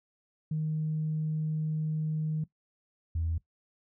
sine tone pair in turn, 155.56 / 82.03 Hz, D#3 / E2, 0 / -8 cents, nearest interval major seventh, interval 1108 cents, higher first, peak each -27 dBFS, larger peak neither, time 0.51-2.44 / 3.15-3.38 s, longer first, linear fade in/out 5 ms, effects noise-tail reverb RT60 0.1 s tail -18 dB re dry + tanh soft clip ceiling -23 dBFS

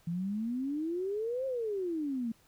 sine exponential two-way sweep, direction up then down, 164.81 to 540 to 221.5 Hz, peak -31 dBFS, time 0.07-2.32 s, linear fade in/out 5 ms, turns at 1.46 s, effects pink hiss -65 dBFS RMS until 2.47 s

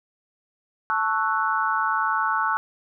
sine chord, F# minor seventh, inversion first, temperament equal, 880 / 1108.7 / 1318.5 / 1480 Hz, A5 / C#6 / E6 / F#6, 0 / 0 / 0 / 0 cents, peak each -26 dBFS, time 0.9-2.57 s, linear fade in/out 0 ms, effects none

